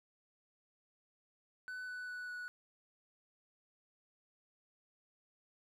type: tone with pitch steps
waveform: triangle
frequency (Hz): 1500 / 1490.5 / 1481.1 / 1471.7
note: F#6 / F#6 / F#6 / F#6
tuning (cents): +23 / +12 / +1 / -10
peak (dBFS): -40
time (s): 1.68-2.48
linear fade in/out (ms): 0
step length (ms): 200
effects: none